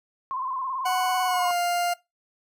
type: tone with vibrato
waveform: sine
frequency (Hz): 1046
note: C6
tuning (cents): -1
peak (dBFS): -27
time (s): 0.31-1.51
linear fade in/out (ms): 0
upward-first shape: square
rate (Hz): 18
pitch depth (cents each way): 52
type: tone with pitch glide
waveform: 40% pulse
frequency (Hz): 740 to 700.9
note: F#5 to F5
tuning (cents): 0 to +6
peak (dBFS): -22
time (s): 0.85-1.94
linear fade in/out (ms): 10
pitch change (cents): -94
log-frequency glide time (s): 1.25-1.56
effects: noise-tail reverb RT60 0.2 s tail -20 dB re dry